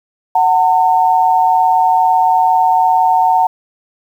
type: tone pair together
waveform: sine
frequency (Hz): 743.7 / 906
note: F#5 / A#5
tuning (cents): +9 / -50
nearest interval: minor third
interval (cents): 341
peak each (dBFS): -11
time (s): 0.35-3.47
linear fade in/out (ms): 5
effects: 7-bit